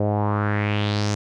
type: tone with low-pass filter sweep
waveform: sawtooth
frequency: 103.83 Hz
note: G#2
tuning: in tune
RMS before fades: -22 dBFS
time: 0-1.15 s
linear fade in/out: 5 ms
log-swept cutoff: 560 to 6600 Hz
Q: 3.4
effects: none